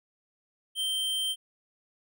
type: tone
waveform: square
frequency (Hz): 3133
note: G7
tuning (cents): -2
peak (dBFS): -28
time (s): 0.75-1.36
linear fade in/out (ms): 50
effects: none